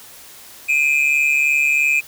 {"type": "tone pair together", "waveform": "triangle", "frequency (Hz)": [2402, 2545], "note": ["D7", "D#7"], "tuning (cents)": [38, 39], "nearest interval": "minor second", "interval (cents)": 101, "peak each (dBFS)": -15, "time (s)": [0.68, 2.01], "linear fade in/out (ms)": 20, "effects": ["white hiss -41 dBFS RMS until 2.07 s"]}